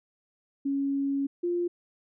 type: tone pair in turn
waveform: sine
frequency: 277.2 / 349.3 Hz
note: C#4 / F4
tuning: 0 / 0 cents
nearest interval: major third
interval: 400 cents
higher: second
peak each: -25 / -25 dBFS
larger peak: neither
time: 0.65-1.27 / 1.43-1.68 s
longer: first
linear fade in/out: 10 ms
effects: none